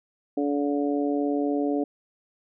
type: harmonic tone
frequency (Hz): 143.7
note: D3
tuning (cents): -37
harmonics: 2 / 3 / 4 / 5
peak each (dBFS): -24 / -29 / -32 / -34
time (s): 0.37-1.84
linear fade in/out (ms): 5
effects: none